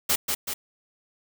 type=noise with echo; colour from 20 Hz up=white; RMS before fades=-22 dBFS; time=0.09-0.16 s; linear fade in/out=10 ms; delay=190 ms; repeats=2; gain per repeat=-4 dB; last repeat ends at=0.54 s; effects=none